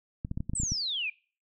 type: clicks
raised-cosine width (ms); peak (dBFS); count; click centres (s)
5; -20; 9; 0.249 / 0.314 / 0.375 / 0.405 / 0.496 / 0.535 / 0.6 / 0.634 / 0.72
type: exponential sweep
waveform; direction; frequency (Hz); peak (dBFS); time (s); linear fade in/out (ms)
sine; down; 8410 to 2349; -29; 0.55-1.1; 5
effects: noise-tail reverb RT60 0.4 s tail -24 dB re dry